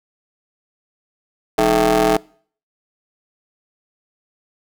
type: ring-modulated tone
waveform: 25% pulse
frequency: 116.54 Hz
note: A#2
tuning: in tune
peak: -6 dBFS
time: 1.58-2.17 s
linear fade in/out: 5 ms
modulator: 545 Hz
effects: noise-tail reverb RT60 0.5 s tail -24 dB re dry